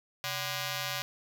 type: ring-modulated tone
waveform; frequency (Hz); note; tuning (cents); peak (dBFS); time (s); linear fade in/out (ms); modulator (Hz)
5% pulse; 443.3; A4; +13; -18; 0.24-1.02; 0; 312
effects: none